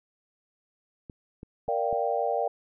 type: clicks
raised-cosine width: 3 ms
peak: -28 dBFS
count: 4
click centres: 1.098 / 1.431 / 1.681 / 1.928 s
type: chord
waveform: sine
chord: G minor seventh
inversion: first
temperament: equal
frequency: 466.2 / 587.3 / 698.5 / 784 Hz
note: Bb4 / D5 / F5 / G5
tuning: 0 / 0 / 0 / 0 cents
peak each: -30 dBFS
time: 1.68-2.48 s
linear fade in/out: 5 ms
effects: none